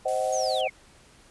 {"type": "chord", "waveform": "sine", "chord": "C diminished", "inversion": "none", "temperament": "just", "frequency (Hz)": [523.3, 627.9, 753.5], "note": ["C5", "Eb5", "Gb5"], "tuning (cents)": [0, 16, 31], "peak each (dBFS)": -28, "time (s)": [0.05, 0.68], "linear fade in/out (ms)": 10}
{"type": "noise", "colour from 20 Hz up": "blue", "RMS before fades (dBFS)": -40, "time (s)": [0.08, 0.61], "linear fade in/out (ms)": 0}
{"type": "linear sweep", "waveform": "sine", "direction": "down", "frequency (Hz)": [6740, 2056], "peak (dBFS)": -31, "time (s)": [0.32, 0.7], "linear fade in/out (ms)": 10}
{"effects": ["pink hiss -55 dBFS RMS until 1.3 s", "resampled to 24000 Hz"]}